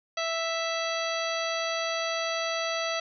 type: harmonic tone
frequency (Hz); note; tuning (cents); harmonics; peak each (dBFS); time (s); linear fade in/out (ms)
659.3; E5; 0; 1 / 2 / 3 / 4 / 5 / 6 / 7 / 9; -31 / -34 / -36 / -37 / -38 / -39 / -39 / -41; 0.17-3; 5
effects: none